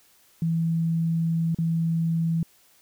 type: tone with dropouts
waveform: sine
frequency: 164.81 Hz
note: E3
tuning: in tune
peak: -21 dBFS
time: 0.42-2.43 s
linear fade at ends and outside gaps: 2 ms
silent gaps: 1.547-1.586 s
effects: white hiss -59 dBFS RMS until 2.81 s